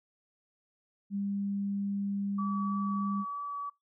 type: tone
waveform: sine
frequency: 199.9 Hz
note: G3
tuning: 34 cents sharp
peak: -30 dBFS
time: 1.1-3.25 s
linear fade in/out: 50 ms
type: tone with vibrato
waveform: sine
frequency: 1145 Hz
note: D6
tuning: 44 cents flat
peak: -34 dBFS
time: 2.38-3.7 s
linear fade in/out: 10 ms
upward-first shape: triangle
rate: 3.1 Hz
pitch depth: 8 cents each way
effects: noise-tail reverb RT60 0.2 s tail -25 dB re dry